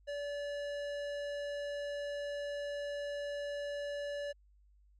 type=tone with tanh clipping; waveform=sine; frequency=576 Hz; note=D5; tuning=34 cents flat; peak=-39 dBFS; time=0.07-4.33 s; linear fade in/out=20 ms; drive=17 dB; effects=added 50 Hz sine -62 dBFS peak until 4.99 s